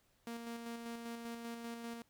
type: tone with tremolo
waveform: sawtooth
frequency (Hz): 233.1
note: A#3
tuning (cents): 0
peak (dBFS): -38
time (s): 0.27-2.02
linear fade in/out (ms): 2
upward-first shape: square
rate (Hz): 5.1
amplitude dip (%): 35
effects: pink hiss -74 dBFS RMS until 2.09 s